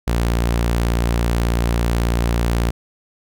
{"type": "tone", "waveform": "sawtooth", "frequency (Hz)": 58.27, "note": "A#1", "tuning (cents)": 0, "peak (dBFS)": -12, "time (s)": [0.07, 2.71], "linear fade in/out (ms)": 10, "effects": []}